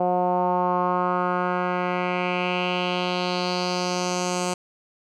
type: tone with low-pass filter sweep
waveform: 10% pulse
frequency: 179.8 Hz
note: F#3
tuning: 49 cents flat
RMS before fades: -24 dBFS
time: 0-4.54 s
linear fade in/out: 5 ms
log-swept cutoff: 700 to 7700 Hz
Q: 3
effects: none